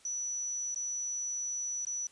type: tone with dropouts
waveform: sine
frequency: 5920 Hz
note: F#8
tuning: in tune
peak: -33 dBFS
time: 0.05-2.07 s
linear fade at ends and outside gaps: 2 ms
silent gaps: 0.746-0.759 / 1.851-1.868 s
effects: white hiss -61 dBFS RMS until 2.11 s + resampled to 22050 Hz